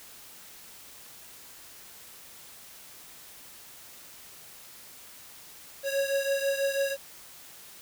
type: beating tone pair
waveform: square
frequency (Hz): 550 / 556.1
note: C#5 / C#5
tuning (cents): -14 / +5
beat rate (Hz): 6.1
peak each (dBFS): -28 / -32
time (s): 5.83-6.97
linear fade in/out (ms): 50
effects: white hiss -49 dBFS RMS until 7.81 s